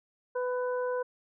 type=harmonic tone; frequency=498.8 Hz; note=B4; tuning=17 cents sharp; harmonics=1 / 2 / 3; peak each=-29 / -37 / -41 dBFS; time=0.35-1.03 s; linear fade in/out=10 ms; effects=none